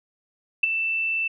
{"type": "tone with ADSR envelope", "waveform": "sine", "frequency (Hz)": 2661, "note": "E7", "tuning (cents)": 16, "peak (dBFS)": -12, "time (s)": [0.63, 1.28], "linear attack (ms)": 7, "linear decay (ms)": 13, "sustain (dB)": -10, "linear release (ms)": 8, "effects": []}